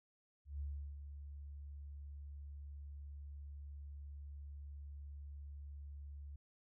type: tone with ADSR envelope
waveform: sine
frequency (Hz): 71.5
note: D2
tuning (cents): -46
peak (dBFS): -39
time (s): 0.45-6.36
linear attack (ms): 150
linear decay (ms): 360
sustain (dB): -8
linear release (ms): 4
effects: none